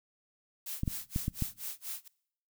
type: noise with tremolo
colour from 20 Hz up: blue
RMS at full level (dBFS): -38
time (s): 0.66-2.08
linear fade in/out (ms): 5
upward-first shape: sine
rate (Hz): 4.2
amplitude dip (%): 100
type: clicks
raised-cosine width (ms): 5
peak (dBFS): -18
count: 5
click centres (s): 0.834 / 0.878 / 1.161 / 1.281 / 1.423
effects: noise-tail reverb RT60 0.7 s tail -24 dB re dry